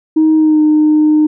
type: tone with pitch glide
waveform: sine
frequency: 314.1 to 305.5 Hz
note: D#4 to D#4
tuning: +16 to -32 cents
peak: -5 dBFS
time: 0.16-1.27 s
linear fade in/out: 10 ms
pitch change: -48 cents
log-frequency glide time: 0.36-0.61 s
effects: tanh soft clip ceiling -3 dBFS